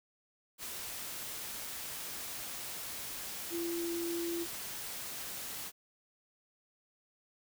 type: tone in noise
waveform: sine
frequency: 339.9 Hz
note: F4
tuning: 47 cents flat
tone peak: -34 dBFS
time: 3.5-4.47 s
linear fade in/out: 50 ms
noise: white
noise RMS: -42 dBFS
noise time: 0.58-5.72 s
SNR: +5 dB
effects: none